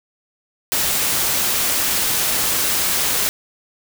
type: noise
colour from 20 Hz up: white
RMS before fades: -19 dBFS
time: 0.72-3.29 s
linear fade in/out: 0 ms
effects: none